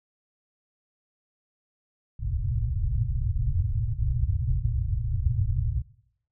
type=low-pass noise; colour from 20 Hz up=white; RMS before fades=-26 dBFS; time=2.19-5.82 s; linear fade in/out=10 ms; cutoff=130 Hz; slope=96 dB/octave; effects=noise-tail reverb RT60 0.7 s tail -19 dB re dry